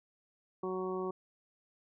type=harmonic tone; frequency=185.9 Hz; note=F#3; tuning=8 cents sharp; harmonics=1 / 2 / 3 / 4 / 5 / 6; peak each=-42 / -35 / -47 / -47 / -47 / -43 dBFS; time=0.63-1.11 s; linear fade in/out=5 ms; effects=none